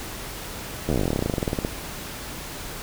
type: slowing click train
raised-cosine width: 2 ms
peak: -10 dBFS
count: 26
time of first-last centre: 0.89-1.649 s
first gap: 12 ms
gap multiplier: 1.07
effects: pink hiss -35 dBFS RMS until 2.82 s